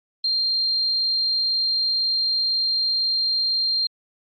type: tone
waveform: sine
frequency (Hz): 4186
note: C8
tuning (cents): 0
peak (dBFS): -19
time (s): 0.24-3.87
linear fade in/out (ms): 5
effects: Opus 48 kbps